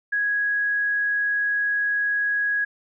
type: tone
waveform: sine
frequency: 1661.2 Hz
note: G#6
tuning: in tune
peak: -20 dBFS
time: 0.12-2.65 s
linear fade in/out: 10 ms
effects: none